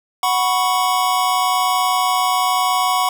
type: chord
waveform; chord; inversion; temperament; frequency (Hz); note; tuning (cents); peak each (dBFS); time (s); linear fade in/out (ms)
square; F# suspended fourth; none; equal; 740 / 987.8 / 1108.7; F#5 / B5 / C#6; 0 / 0 / 0; -20 / -21 / -20; 0.23-3.09; 2
effects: 8-bit